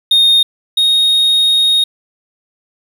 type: tone pair in turn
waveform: triangle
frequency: 3693 / 3729 Hz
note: A#7 / A#7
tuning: -17 / 0 cents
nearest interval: unison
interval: 17 cents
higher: second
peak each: -5 / -7 dBFS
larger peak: first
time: 0.11-0.43 / 0.77-1.84 s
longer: second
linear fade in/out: 5 ms
effects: 7-bit